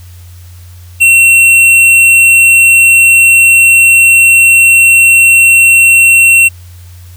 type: tone with tanh clipping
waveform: sine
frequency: 2720 Hz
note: F7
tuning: 46 cents flat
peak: -3 dBFS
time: 1-6.49 s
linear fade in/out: 20 ms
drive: 16 dB
effects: added 88 Hz sine -29 dBFS peak until 7.16 s + white hiss -42 dBFS RMS until 7.16 s

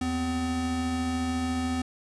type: tone pair together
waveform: square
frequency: 80.1 / 254.3 Hz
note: E2 / C4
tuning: -49 / -49 cents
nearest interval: octave + minor sixth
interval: 2000 cents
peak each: -34 / -28 dBFS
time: 0.01-1.82 s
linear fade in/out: 5 ms
effects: resampled to 24000 Hz

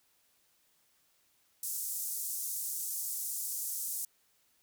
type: band-pass noise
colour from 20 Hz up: white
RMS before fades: -37 dBFS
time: 1.63-4.05 s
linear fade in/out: 2 ms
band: 6600 to 16000 Hz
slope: 24 dB/octave
effects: white hiss -71 dBFS RMS until 4.62 s

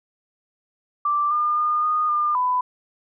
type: tone with pitch steps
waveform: sine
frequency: 1174 / 1207 / 1216 / 1230 / 1203 / 999 Hz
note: D6 / D6 / D#6 / D#6 / D6 / B5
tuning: -1 / +47 / -40 / -20 / +41 / +20 cents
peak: -18 dBFS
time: 1.05-2.61 s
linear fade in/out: 5 ms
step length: 260 ms
effects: none

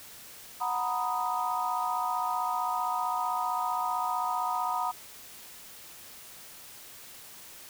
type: chord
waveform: sine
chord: B major seventh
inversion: second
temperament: equal with one note detuned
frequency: 734 / 932.3 / 987.8 / 1244.5 Hz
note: F#5 / A#5 / B5 / D#6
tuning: -14 / 0 / 0 / 0 cents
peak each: -33 dBFS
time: 0.6-4.92 s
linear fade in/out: 20 ms
effects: white hiss -48 dBFS RMS until 7.69 s

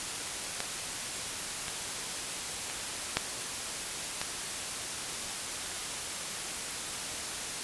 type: clicks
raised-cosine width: 0.2 ms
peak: -13 / -17 / -21 / -7 / -14 dBFS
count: 5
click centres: 0.604 / 1.682 / 2.699 / 3.17 / 4.215 s
effects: white hiss -36 dBFS RMS until 7.63 s + resampled to 24000 Hz

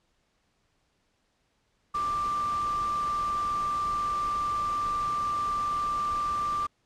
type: tone in noise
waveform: sine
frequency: 1181 Hz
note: D6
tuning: 9 cents sharp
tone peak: -26 dBFS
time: 1.94-6.67 s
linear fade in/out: 10 ms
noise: pink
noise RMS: -42 dBFS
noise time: 1.94-6.67 s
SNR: +13 dB
effects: pink hiss -72 dBFS RMS until 6.85 s + low-pass 7000 Hz 12 dB/octave

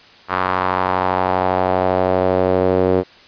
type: tone with band-pass filter sweep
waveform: sawtooth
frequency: 92.5 Hz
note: F#2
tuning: in tune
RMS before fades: -17 dBFS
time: 0.28-3.04 s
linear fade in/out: 50 ms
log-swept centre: 1200 to 440 Hz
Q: 2.3
effects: white hiss -45 dBFS RMS until 3.27 s + resampled to 11025 Hz

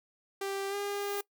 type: tone with pitch glide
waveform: sawtooth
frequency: 393 to 404.7 Hz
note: G4 to G#4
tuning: +4 to -45 cents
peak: -29 dBFS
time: 0.41-1.21 s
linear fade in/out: 5 ms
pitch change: +51 cents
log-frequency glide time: 0.69-0.75 s
type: noise with exponential growth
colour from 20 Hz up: violet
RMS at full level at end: -40 dBFS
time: 0.52-1.21 s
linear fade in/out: 1 ms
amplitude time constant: 150 ms
effects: noise-tail reverb RT60 0.1 s tail -21 dB re dry

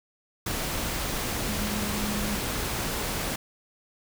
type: tone in noise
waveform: sine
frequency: 207.7 Hz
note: G#3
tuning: in tune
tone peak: -31 dBFS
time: 1.48-2.35 s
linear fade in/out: 5 ms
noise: pink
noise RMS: -30 dBFS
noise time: 0.46-3.36 s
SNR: -4 dB
effects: none

